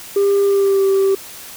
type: tone with pitch glide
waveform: sine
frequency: 399.4 to 388.7 Hz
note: G4 to G4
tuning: +32 to -15 cents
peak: -9 dBFS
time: 0.16-1.15 s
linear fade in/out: 5 ms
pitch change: -47 cents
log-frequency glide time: 0.45-0.85 s
effects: tanh soft clip ceiling -10 dBFS + white hiss -35 dBFS RMS until 1.56 s